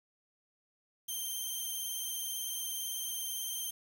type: tone with vibrato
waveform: 5% pulse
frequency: 3145 Hz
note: G7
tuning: 5 cents sharp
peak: -28 dBFS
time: 1.08-3.71 s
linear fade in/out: 10 ms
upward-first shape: sine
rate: 18 Hz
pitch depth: 19 cents each way
effects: 9-bit